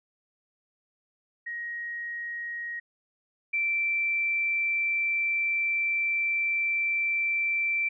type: tone pair in turn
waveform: sine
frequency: 1885 / 2341 Hz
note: A#6 / D7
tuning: +19 / -6 cents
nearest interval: major third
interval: 375 cents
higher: second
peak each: -32 / -24 dBFS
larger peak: second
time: 1.46-2.8 / 3.53-7.89 s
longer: second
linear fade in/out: 10 ms
effects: none